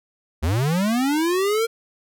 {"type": "linear sweep", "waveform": "square", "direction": "up", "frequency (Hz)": [69.3, 466.2], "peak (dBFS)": -19, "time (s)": [0.42, 1.67], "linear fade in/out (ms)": 20, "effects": []}